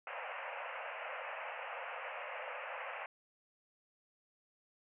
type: band-pass noise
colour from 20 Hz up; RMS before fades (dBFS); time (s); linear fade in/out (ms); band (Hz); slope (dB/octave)
pink; -44; 0.07-3.06; 2; 500 to 2800; 96
effects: none